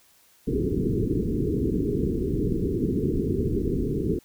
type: low-pass noise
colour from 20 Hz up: white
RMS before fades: -25 dBFS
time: 0.47-4.19 s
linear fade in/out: 5 ms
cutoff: 440 Hz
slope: 96 dB/octave
effects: white hiss -59 dBFS RMS until 4.24 s